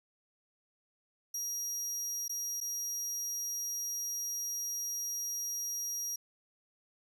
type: tone with dropouts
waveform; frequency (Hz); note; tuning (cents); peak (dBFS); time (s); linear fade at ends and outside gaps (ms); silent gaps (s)
35% pulse; 5700; F8; +34; -32; 1.34-6.16; 5; 2.281-2.294 / 2.604-2.611
effects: none